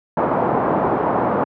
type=low-pass noise; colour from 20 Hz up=white; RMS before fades=-18 dBFS; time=0.17-1.44 s; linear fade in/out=2 ms; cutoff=1000 Hz; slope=24 dB/octave; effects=high-pass 150 Hz 12 dB/octave